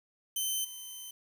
10% pulse tone with level steps, 3078 Hz, G7, 32 cents flat, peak -22 / -34 dBFS, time 0.36-1.11 s, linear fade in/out 5 ms, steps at 0.64 s, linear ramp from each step 10 ms, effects 10-bit

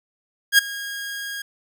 sawtooth tone with ADSR envelope, 1633 Hz, G#6, 30 cents flat, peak -5 dBFS, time 0.52-1.42 s, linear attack 64 ms, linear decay 10 ms, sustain -20 dB, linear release 5 ms, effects none

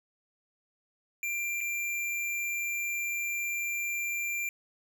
square tone with dropouts, 2373 Hz, D7, 17 cents sharp, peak -31 dBFS, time 1.23-4.49 s, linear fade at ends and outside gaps 1 ms, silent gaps 1.606-1.611 s, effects none

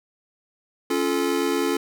square chord, Db augmented, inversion none, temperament just, 277.2 / 346.5 / 433.1 Hz, Db4 / F4 / A4, 0 / -14 / -27 cents, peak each -26 dBFS, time 0.9-1.77 s, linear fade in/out 5 ms, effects none

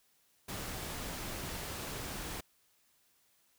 pink noise, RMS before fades -41 dBFS, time 0.48-2.41 s, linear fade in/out 10 ms, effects white hiss -71 dBFS RMS until 3.58 s

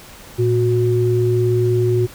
sine tone pair together, 114.64 / 364.9 Hz, A#2 / F#4, -28 / -24 cents, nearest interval octave + minor sixth, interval 2004 cents, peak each -16 / -16 dBFS, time 0.38-2.07 s, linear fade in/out 20 ms, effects pink hiss -40 dBFS RMS until 2.14 s

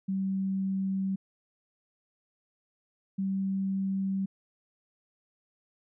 sine tone pair in turn, 192.3 / 193.22 Hz, G3 / G3, -33 / -25 cents, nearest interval unison, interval 8 cents, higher second, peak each -27 dBFS, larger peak neither, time 0.08-1.16 / 3.18-4.26 s, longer neither, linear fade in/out 10 ms, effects none

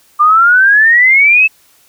sine exponential sweep, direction up, 1184 to 2637 Hz, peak -4 dBFS, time 0.19-1.48 s, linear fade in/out 20 ms, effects white hiss -49 dBFS RMS until 1.88 s

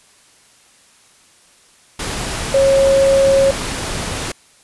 sine tone in noise, 545 Hz, C#5, 29 cents flat, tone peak -9 dBFS, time 2.54-3.51 s, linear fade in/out 5 ms, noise pink, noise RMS -23 dBFS, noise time 1.99-4.32 s, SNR +11 dB, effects white hiss -50 dBFS RMS until 4.63 s + resampled to 24000 Hz

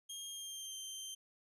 20% pulse tone with pitch glide, 3232 to 3136 Hz, G#7 to G7, -48 to 0 cents, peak -38 dBFS, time 0.09-1.15 s, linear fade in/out 10 ms, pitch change -52 cents, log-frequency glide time 0.29-0.76 s, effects none

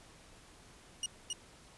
20% pulse tone with echo, 2891 Hz, F#7, 41 cents flat, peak -28 dBFS, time 1.03-1.06 s, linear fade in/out 2 ms, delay 270 ms, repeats 1, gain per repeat -2 dB, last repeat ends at 1.33 s, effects pink hiss -58 dBFS RMS until 1.77 s + resampled to 24000 Hz

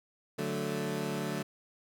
20% pulse chord, D major, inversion none, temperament equal, 146.83 / 185 / 220 Hz, D3 / F#3 / A3, 0 / 0 / 0 cents, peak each -32 dBFS, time 0.38-1.43 s, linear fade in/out 10 ms, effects none

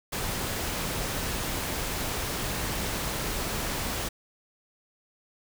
pink noise, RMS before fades -31 dBFS, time 0.12-4.09 s, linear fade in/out 10 ms, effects none

